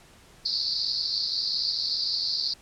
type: band-pass noise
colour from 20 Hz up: white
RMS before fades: -28 dBFS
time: 0.45-2.54 s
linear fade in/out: 10 ms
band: 4200 to 4900 Hz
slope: 96 dB/octave
effects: pink hiss -54 dBFS RMS until 2.61 s + low-pass 10000 Hz 12 dB/octave